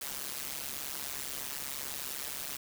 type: noise with amplitude modulation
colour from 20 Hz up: white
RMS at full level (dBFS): -35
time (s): 0.01-2.57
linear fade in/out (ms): 5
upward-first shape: sine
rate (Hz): 139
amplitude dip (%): 95
effects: none